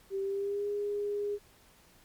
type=tone with pitch glide; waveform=sine; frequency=390 to 410.3 Hz; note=G4 to G#4; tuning=-9 to -21 cents; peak=-30 dBFS; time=0.1-1.39 s; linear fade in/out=50 ms; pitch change=+88 cents; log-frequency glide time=0.21-0.68 s; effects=pink hiss -61 dBFS RMS until 2.04 s + MP3 96 kbps